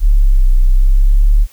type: linear two-way sweep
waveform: sine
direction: down then up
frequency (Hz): 37 to 30.87 to 37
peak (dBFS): -5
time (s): 0-1.47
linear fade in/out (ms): 50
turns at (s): 0.53
effects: white hiss -46 dBFS RMS until 1.52 s